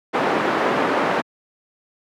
pink band-pass noise, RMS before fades -20 dBFS, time 0.13-1.22 s, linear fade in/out 20 ms, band 290 to 1500 Hz, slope 12 dB/octave, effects high-pass 150 Hz 12 dB/octave

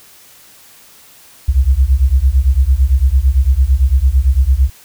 sine beating tone pair, 61.74 / 70.64 Hz, B1 / C#2, 0 / +33 cents, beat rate 8.9 Hz, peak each -11 dBFS, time 1.48-4.7 s, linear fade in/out 10 ms, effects white hiss -43 dBFS RMS until 4.84 s

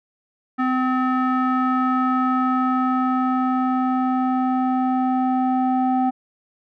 square tone with low-pass filter sweep, 256.7 Hz, C4, 33 cents flat, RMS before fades -20 dBFS, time 0.58-6.11 s, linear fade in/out 20 ms, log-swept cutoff 1500 to 890 Hz, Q 4.1, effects none

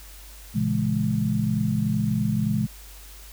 sine chord, A# half-diminished seventh, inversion none, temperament just, 116.54 / 139.85 / 167.82 / 209.8 Hz, A#2 / C#3 / E3 / G#3, 0 / +16 / +31 / +18 cents, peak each -27 / -28 / -28 / -24 dBFS, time 0.54-2.67 s, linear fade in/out 20 ms, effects added 50 Hz sine -43 dBFS peak until 3.32 s + white hiss -47 dBFS RMS until 3.32 s

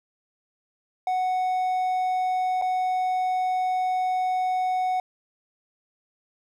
triangle tone with dropouts, 740 Hz, F#5, in tune, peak -20 dBFS, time 1.07-5 s, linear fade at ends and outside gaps 2 ms, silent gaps 2.615-2.621 s, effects none

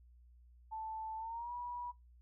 sine tone with pitch glide, 880 to 970.8 Hz, A5 to B5, 0 to -30 cents, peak -40 dBFS, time 0.71-1.92 s, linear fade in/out 20 ms, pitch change +170 cents, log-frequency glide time 1.17-1.53 s, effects noise-tail reverb RT60 0.2 s tail -24 dB re dry + added 60 Hz sine -59 dBFS peak until 2.21 s

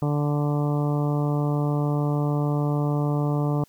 harmonic tone, 146.6 Hz, D3, 3 cents flat, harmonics 1 / 2 / 3 / 4 / 5 / 6 / 7 / 8, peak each -22 / -28 / -32 / -34 / -36 / -38 / -39 / -40 dBFS, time 0.02-3.64 s, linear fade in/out 2 ms, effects white hiss -60 dBFS RMS until 3.68 s

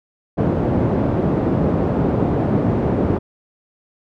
pink band-pass noise, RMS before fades -18 dBFS, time 0.37-3.19 s, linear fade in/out 20 ms, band 110 to 510 Hz, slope 12 dB/octave, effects none

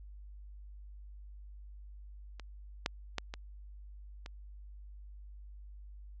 clicks, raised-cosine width 0.2 ms, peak -28 / -13 / -16 / -23 / -27 dBFS, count 5, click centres 2.397 / 2.861 / 3.183 / 3.339 / 4.261 s, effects added 50 Hz sine -47 dBFS peak until 6.2 s + low-pass 6000 Hz 12 dB/octave

